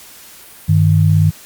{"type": "tone pair together", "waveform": "sine", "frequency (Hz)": [98.18, 155.56], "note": ["G2", "D#3"], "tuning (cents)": [3, 0], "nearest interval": "minor sixth", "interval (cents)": 797, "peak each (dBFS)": -11, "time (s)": [0.68, 1.31], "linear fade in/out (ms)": 20, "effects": ["white hiss -39 dBFS RMS until 1.45 s", "Opus 48 kbps"]}